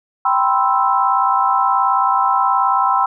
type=chord; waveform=sine; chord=C major seventh; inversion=second; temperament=equal; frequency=784 / 987.8 / 1046.5 / 1318.5 Hz; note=G5 / B5 / C6 / E6; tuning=0 / 0 / 0 / 0 cents; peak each=-18 dBFS; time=0.25-3.06 s; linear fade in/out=5 ms; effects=none